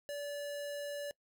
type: tone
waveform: square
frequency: 577 Hz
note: D5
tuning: 31 cents flat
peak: -39 dBFS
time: 0.09-1.11 s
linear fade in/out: 0 ms
effects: noise-tail reverb RT60 0.1 s tail -23 dB re dry